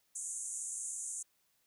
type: band-pass noise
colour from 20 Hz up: pink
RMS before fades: -41 dBFS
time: 0.15-1.23 s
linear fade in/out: 10 ms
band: 6500 to 10000 Hz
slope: 96 dB/octave
effects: white hiss -75 dBFS RMS until 1.66 s